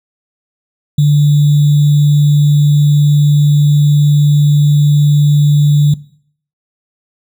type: tone with sample-and-hold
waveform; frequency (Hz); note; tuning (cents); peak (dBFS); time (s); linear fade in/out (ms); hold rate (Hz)
sine; 146.83; D3; 0; -5; 0.98-5.94; 5; 3675
effects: noise-tail reverb RT60 0.6 s tail -20 dB re dry